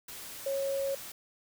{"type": "tone in noise", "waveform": "sine", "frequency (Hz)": 549, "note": "C#5", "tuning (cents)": -17, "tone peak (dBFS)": -29, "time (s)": [0.46, 0.95], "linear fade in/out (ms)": 5, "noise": "white", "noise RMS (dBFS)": -44, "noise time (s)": [0.08, 1.12], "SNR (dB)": 12, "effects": []}